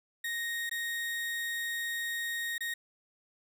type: tone with dropouts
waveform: 35% pulse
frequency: 1864.7 Hz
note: A#6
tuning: in tune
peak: -31 dBFS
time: 0.24-2.74 s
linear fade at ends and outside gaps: 5 ms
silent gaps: 0.695-0.712 / 2.581-2.606 s
effects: none